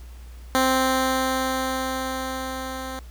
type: tone with level ramp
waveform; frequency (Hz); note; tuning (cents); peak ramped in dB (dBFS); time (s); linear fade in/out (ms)
10% pulse; 261.6; C4; 0; -9 to -23; 0.55-2.99; 0
effects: added 60 Hz sine -38 dBFS peak until 3.1 s + pink hiss -53 dBFS RMS until 3.1 s